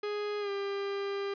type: tone with pitch glide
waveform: 45% pulse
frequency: 415.3 to 398.4 Hz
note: G#4 to G4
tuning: 0 to +28 cents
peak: -32 dBFS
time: 0.03-1.34 s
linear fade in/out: 5 ms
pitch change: -72 cents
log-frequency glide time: 0.4-0.5 s
effects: resampled to 11025 Hz